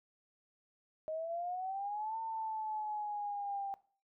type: exponential two-way sweep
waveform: sine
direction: up then down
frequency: 622.3 to 903 to 787 Hz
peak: -36 dBFS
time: 1.08-3.74 s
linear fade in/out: 0 ms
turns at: 2.19 s
effects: noise-tail reverb RT60 0.4 s tail -18 dB re dry